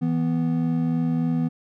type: tone pair together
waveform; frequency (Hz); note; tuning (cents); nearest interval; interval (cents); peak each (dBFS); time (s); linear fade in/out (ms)
triangle; 163.39 / 246.9; E3 / B3; -15 / 0; perfect fifth; 715; -21; 0.01-1.49; 20
effects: none